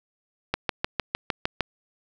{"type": "click train", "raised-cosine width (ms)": 0.3, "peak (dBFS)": -7, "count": 8, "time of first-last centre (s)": [0.54, 1.607], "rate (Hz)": 6.56, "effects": []}